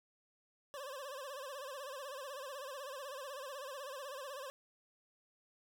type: tone with vibrato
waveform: 25% pulse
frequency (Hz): 548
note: C#5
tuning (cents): -20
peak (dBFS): -40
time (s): 0.74-4.5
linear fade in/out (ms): 0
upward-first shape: sine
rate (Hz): 16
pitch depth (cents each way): 120
effects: none